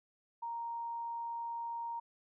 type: tone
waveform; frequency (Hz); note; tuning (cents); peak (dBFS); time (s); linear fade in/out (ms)
sine; 932.3; A#5; 0; -37; 0.42-2; 10
effects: none